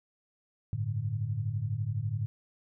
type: chord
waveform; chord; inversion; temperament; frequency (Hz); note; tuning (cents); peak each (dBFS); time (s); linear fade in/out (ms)
sine; G suspended second; none; equal; 98 / 110 / 146.83; G2 / A2 / D3; 0 / 0 / 0; -36 / -31 / -37; 0.73-2.26; 0
effects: none